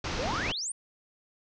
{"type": "low-pass noise", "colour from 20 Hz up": "pink", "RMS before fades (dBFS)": -33, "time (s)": [0.04, 0.52], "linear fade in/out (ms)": 5, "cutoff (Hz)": 6200, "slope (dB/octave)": 48}
{"type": "exponential sweep", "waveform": "sine", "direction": "up", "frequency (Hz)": [459.8, 9710], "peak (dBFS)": -31, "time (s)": [0.19, 0.72], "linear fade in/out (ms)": 5}
{"effects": []}